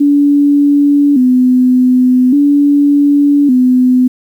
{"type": "tone with vibrato", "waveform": "sine", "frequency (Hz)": 269.3, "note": "C#4", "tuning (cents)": -50, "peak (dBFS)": -5, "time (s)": [0, 4.08], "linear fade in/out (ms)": 10, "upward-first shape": "square", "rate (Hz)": 0.43, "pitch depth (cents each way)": 110, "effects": ["7-bit"]}